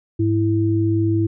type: tone pair together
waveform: sine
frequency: 103.89 / 329.6 Hz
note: G#2 / E4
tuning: +1 / 0 cents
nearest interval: octave + minor sixth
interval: 1999 cents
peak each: -18 dBFS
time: 0.19-1.27 s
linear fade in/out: 10 ms
effects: none